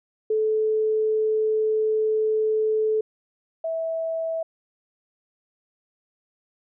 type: tone pair in turn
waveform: sine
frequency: 434.4 / 652.5 Hz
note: A4 / E5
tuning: -22 / -18 cents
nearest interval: perfect fifth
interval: 704 cents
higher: second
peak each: -19 / -24 dBFS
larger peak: first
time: 0.3-3.01 / 3.64-4.43 s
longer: first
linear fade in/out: 5 ms
effects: none